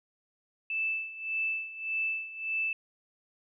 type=tone with tremolo; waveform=sine; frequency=2637 Hz; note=E7; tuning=in tune; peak=-27 dBFS; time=0.7-2.73 s; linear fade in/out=2 ms; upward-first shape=sine; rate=1.7 Hz; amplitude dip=80%; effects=none